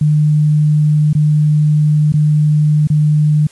sine tone with dropouts, 151 Hz, D3, 48 cents sharp, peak -8 dBFS, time 0.01-3.47 s, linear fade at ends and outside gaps 5 ms, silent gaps 1.131-1.15 / 2.123-2.138 / 2.873-2.9 s, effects white hiss -45 dBFS RMS until 3.51 s + resampled to 24000 Hz

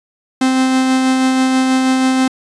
45% pulse tone with tremolo, 260.5 Hz, C4, 7 cents flat, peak -10 dBFS, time 0.41-2.28 s, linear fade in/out 5 ms, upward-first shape sine, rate 6.2 Hz, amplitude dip 25%, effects resampled to 22050 Hz

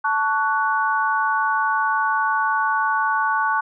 sine chord, F# minor, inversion first, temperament equal with one note detuned, 880 / 1123.6 / 1480 Hz, A5 / C#6 / F#6, 0 / +23 / 0 cents, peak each -22 dBFS, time 0.04-3.61 s, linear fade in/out 10 ms, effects none

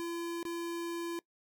square tone with dropouts, 339.7 Hz, F4, 48 cents flat, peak -36 dBFS, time 0-1.19 s, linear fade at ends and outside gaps 0 ms, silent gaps 0.429-0.452 s, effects noise-tail reverb RT60 0.1 s tail -22 dB re dry

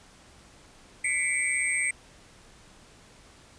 sine tone cluster, 2000 / 2178 / 2314 / 8290 Hz, B6 / C#7 / D7 / C9, +21 / -31 / -26 / -17 cents, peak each -30 dBFS, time 1.04-1.91 s, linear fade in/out 5 ms, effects pink hiss -54 dBFS RMS until 3.58 s + resampled to 22050 Hz

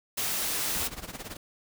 white noise, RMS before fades -30 dBFS, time 0.17-0.88 s, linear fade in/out 10 ms
pink noise with tremolo, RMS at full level -37 dBFS, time 0.75-1.37 s, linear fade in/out 5 ms, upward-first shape sine, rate 18 Hz, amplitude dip 80%
effects none

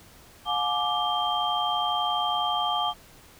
sine tone cluster, 718 / 850 / 1175 / 3175 Hz, F5 / G#5 / D6 / G7, +48 / +40 / +1 / +21 cents, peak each -29 dBFS, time 0.45-2.94 s, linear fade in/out 50 ms, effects pink hiss -52 dBFS RMS until 3.39 s

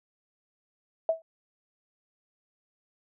sine tone with exponential decay, 651 Hz, E5, 22 cents flat, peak -18 dBFS, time 1.09-1.22 s, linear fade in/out 2 ms, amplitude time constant 28 ms, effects none

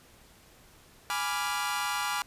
sawtooth chord, G# diminished seventh, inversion none, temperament equal, 830.6 / 987.8 / 1174.7 / 1396.9 Hz, G#5 / B5 / D6 / F6, 0 / 0 / 0 / 0 cents, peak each -31 dBFS, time 1.1-2.22 s, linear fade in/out 0 ms, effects pink hiss -57 dBFS RMS until 2.26 s + resampled to 32000 Hz

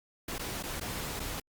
pink noise with dropouts, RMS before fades -37 dBFS, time 0.28-1.4 s, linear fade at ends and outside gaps 5 ms, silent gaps 0.383-0.393 / 0.627-0.635 / 0.799-0.81 / 1.196-1.2 s, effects Opus 48 kbps

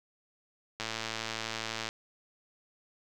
click train, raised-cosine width 0.2 ms, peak -17 dBFS, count 123, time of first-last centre 0.8-1.889 s, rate 112 Hz, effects none

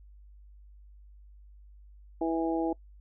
harmonic tone, 164.2 Hz, E3, 6 cents flat, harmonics 2 / 3 / 4 / 5, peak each -28 / -35 / -35 / -35 dBFS, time 2.21-2.73 s, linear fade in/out 5 ms, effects noise-tail reverb RT60 0.1 s tail -24 dB re dry + added 50 Hz sine -50 dBFS peak until 3 s

